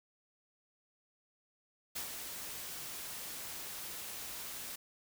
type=noise with ADSR envelope; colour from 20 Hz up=white; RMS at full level=-39 dBFS; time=1.95-4.76 s; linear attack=14 ms; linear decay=110 ms; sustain=-5 dB; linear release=8 ms; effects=none